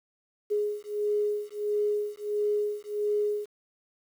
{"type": "beating tone pair", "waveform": "sine", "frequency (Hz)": [416, 417.5], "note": ["G#4", "G#4"], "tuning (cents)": [3, 9], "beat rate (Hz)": 1.5, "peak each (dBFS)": -29, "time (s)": [0.5, 3.46], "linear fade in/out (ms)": 20, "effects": ["9-bit"]}